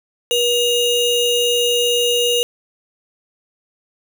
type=ring-modulated tone; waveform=square; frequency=1661.2 Hz; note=G#6; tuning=in tune; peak=-12 dBFS; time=0.31-2.43 s; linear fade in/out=0 ms; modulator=1180 Hz; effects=none